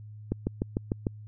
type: click train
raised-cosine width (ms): 3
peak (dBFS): -14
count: 6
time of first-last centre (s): 0.32-1.069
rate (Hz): 6.68
effects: added 106 Hz sine -42 dBFS peak until 1.27 s